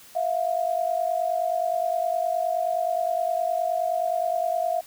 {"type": "tone pair together", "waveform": "sine", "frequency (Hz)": [659.3, 708.9], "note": ["E5", "F5"], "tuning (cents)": [0, 26], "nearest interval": "minor second", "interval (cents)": 126, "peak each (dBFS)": -25, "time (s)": [0.15, 4.81], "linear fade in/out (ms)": 10, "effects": ["white hiss -49 dBFS RMS until 4.86 s"]}